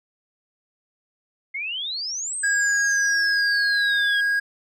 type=exponential two-way sweep; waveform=sine; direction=up then down; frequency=2093 to 8372 to 3236 Hz; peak=-26 dBFS; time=1.54-4.21 s; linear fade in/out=10 ms; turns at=2.36 s
type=tone; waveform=triangle; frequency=1638 Hz; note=G#6; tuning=24 cents flat; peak=-17 dBFS; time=2.43-4.4 s; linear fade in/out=10 ms
effects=none